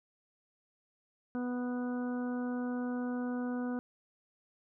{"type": "harmonic tone", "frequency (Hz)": 246.9, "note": "B3", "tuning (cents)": 0, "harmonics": [1, 2, 3, 4, 5, 6], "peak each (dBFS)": [-33, -42, -47, -51, -51, -49], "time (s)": [1.35, 3.79], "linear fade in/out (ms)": 0, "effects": []}